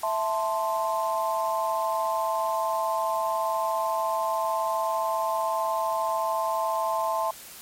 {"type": "chord", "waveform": "sine", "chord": "A minor", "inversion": "second", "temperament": "equal", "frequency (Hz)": [659.3, 880, 1046.5], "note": ["E5", "A5", "C6"], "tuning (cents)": [0, 0, 0], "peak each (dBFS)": -28, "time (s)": [0.03, 7.31], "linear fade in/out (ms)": 5, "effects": ["white hiss -44 dBFS RMS until 7.61 s", "MP3 64 kbps"]}